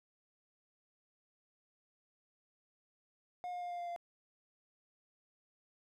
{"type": "tone with pitch steps", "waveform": "triangle", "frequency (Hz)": [717, 712, 707.1, 702.2, 697.4, 692.6], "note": ["F5", "F5", "F5", "F5", "F5", "F5"], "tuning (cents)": [45, 33, 21, 9, -3, -15], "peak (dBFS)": -37, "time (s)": [3.44, 3.962], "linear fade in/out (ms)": 0, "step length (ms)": 87, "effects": []}